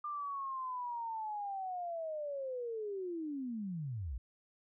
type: linear sweep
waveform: sine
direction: down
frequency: 1200 to 51.9 Hz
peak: -37 dBFS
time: 0.04-4.18 s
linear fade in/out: 5 ms
effects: none